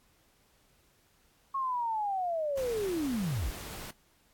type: linear sweep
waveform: sine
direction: down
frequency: 1100 to 36.71 Hz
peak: -29 dBFS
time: 1.54-3.51 s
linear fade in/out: 10 ms
type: noise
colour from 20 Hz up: pink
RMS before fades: -43 dBFS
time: 2.57-3.91 s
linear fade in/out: 5 ms
effects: pink hiss -67 dBFS RMS until 4.33 s + AAC 64 kbps